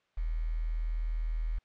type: tone with quantisation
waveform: sine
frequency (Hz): 40.22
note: E1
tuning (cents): -42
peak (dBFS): -29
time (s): 0.17-1.59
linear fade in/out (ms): 10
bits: 9
effects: white hiss -73 dBFS RMS until 1.64 s + low-pass 3000 Hz 12 dB/octave